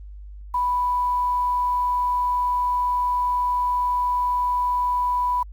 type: tone with quantisation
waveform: sine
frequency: 987.8 Hz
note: B5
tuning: in tune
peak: -19 dBFS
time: 0.54-5.43 s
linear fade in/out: 5 ms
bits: 8
effects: added 50 Hz sine -36 dBFS peak until 5.52 s + Opus 24 kbps